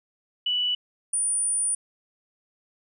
sine tone pair in turn, 2960 / 9397 Hz, F#7 / D9, 0 / 0 cents, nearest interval octave + minor sixth, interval 2000 cents, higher second, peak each -22 dBFS, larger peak neither, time 0.46-0.75 / 1.13-1.75 s, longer second, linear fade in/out 5 ms, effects none

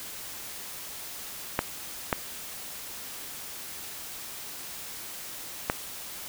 clicks, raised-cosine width 0.5 ms, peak -8 dBFS, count 3, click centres 1.591 / 2.128 / 5.699 s, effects white hiss -40 dBFS RMS until 6.28 s

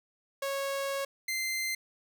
sawtooth tone pair in turn, 551 / 2080 Hz, C#5 / C7, -11 / -11 cents, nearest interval octave + major seventh, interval 2300 cents, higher second, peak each -27 dBFS, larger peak neither, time 0.42-1.05 / 1.28-1.75 s, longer first, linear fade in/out 5 ms, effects none

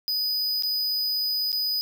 square tone with dropouts, 4978 Hz, D#8, in tune, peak -24 dBFS, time 0.08-1.81 s, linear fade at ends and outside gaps 0 ms, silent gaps 0.624-0.634 / 1.519-1.528 s, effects none

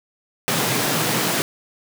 pink high-pass noise, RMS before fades -21 dBFS, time 0.48-1.42 s, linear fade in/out 0 ms, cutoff 110 Hz, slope 96 dB/octave, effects none

